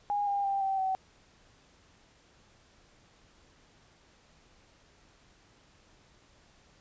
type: tone with pitch steps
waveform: sine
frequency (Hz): 819 / 804 / 789.3 / 774.8 / 760.6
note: G#5 / G5 / G5 / G5 / F#5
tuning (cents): -24 / +44 / +12 / -20 / +48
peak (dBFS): -27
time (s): 0.1-0.95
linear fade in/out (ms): 0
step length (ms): 170
effects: pink hiss -62 dBFS RMS until 6.8 s + resampled to 16000 Hz